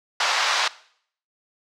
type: band-pass noise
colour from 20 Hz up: pink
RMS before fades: -22 dBFS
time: 0.2-0.68 s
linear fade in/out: 5 ms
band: 760 to 5700 Hz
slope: 24 dB/octave
effects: noise-tail reverb RT60 0.6 s tail -19 dB re dry